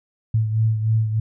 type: beating tone pair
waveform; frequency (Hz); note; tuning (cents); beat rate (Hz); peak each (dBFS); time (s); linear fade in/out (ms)
sine; 110 / 113.3; A2 / A#2; 0 / -49; 3.3; -17 / -25; 0.34-1.2; 5
effects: none